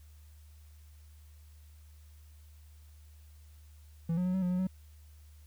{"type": "tone with pitch steps", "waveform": "triangle", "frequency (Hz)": [165.9, 180.3, 183, 188.9, 179.4, 181.5, 186.9], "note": ["E3", "F#3", "F#3", "F#3", "F3", "F#3", "F#3"], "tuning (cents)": [11, -45, -19, 36, 47, -33, 18], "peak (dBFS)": -26, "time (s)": [4.09, 4.671], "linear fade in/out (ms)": 5, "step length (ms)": 83, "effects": ["added 75 Hz sine -52 dBFS peak until 5.46 s", "white hiss -67 dBFS RMS until 5.46 s"]}